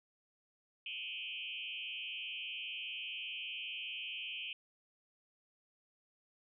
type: tone with frequency modulation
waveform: sine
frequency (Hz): 2794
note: F7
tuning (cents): 0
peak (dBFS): -40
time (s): 0.86-4.53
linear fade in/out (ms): 2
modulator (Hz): 115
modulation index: 3.3
effects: none